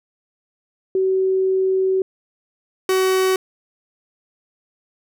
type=tone pair in turn; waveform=sine / 45% pulse; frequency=379 / 376.6 Hz; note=F#4 / F#4; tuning=+42 / +31 cents; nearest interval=unison; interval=11 cents; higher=first; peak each=-15 dBFS; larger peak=neither; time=0.95-2.02 / 2.89-3.36 s; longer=first; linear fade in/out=2 ms; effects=none